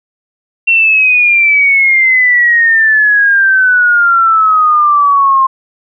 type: exponential sweep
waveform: sine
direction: down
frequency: 2728 to 1056 Hz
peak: -5 dBFS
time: 0.67-5.47 s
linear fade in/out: 10 ms
effects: none